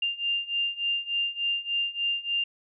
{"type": "beating tone pair", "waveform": "sine", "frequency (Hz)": [2794, 2797.4], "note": ["F7", "F7"], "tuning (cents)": [0, 2], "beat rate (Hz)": 3.4, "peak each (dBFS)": [-30, -28], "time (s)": [0.02, 2.44], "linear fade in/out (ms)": 5, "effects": []}